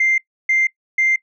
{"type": "tone bursts", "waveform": "sine", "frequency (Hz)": 2093, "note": "C7", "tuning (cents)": 0, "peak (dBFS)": -12, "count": 3, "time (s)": [0, 1.16], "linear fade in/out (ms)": 5, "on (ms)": 180, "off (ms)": 310, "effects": ["noise-tail reverb RT60 0.1 s tail -21 dB re dry", "tanh soft clip ceiling -9 dBFS"]}